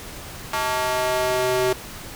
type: tone with high-pass filter sweep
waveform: square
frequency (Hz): 126.9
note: B2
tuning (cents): +47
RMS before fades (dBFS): -22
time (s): 0.53-1.73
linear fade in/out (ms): 5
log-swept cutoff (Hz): 950 to 400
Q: 1.9
effects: pink hiss -37 dBFS RMS until 2.15 s